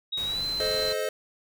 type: tone with pitch glide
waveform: sine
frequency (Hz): 3796 to 4068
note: A#7 to C8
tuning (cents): +31 to -50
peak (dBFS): -27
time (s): 0.12-0.93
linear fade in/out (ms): 10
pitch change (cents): +119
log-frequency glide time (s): 0.24-0.44
type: noise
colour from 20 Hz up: pink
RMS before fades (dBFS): -40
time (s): 0.17-0.93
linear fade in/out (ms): 5
type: chord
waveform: square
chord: A diminished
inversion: none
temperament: equal with one note detuned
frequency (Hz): 432.2 / 523.3 / 622.3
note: A4 / C5 / Eb5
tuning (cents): -31 / 0 / 0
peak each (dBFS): -32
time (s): 0.6-1.09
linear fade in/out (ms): 2
effects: none